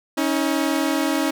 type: tone pair together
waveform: sawtooth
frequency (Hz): 276.6 / 317.2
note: C#4 / D#4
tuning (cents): -4 / +33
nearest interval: major second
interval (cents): 237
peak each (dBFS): -18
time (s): 0.17-1.31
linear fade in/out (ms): 10
effects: none